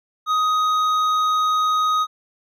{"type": "tone with hard clipping", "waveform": "sine", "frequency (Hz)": 1253, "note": "D#6", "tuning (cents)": 12, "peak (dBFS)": -18, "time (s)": [0.26, 2.07], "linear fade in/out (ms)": 50, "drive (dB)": 7, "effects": []}